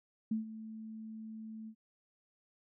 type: tone with ADSR envelope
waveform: sine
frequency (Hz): 220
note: A3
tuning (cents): 0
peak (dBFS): -29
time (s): 0.31-1.75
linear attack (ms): 6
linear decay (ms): 130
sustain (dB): -14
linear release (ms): 72
effects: none